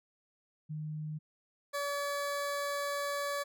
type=tone pair in turn; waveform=sine / 20% pulse; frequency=153.5 / 570.6 Hz; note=D#3 / C#5; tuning=-23 / +50 cents; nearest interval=octave + major seventh; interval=2273 cents; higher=second; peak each=-36 / -28 dBFS; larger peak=second; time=0.69-1.19 / 1.73-3.44 s; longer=second; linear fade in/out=20 ms; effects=none